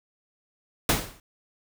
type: noise with exponential decay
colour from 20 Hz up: pink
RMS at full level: -18 dBFS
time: 0.89-1.2 s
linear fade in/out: 2 ms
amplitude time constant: 67 ms
effects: none